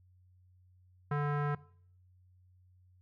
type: tone with low-pass filter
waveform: square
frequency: 145.9 Hz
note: D3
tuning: 11 cents flat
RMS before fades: -32 dBFS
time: 1.11-1.55 s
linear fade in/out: 5 ms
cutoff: 1400 Hz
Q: 2.7
effects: noise-tail reverb RT60 0.6 s tail -21 dB re dry + added 91 Hz sine -61 dBFS peak until 3.01 s